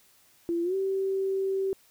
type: tone with pitch glide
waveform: sine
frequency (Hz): 340 to 386.1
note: F4 to G4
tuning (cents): -46 to -26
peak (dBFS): -25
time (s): 0.49-1.73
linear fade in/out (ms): 0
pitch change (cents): +220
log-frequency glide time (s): 0.63-0.75
effects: white hiss -61 dBFS RMS until 1.9 s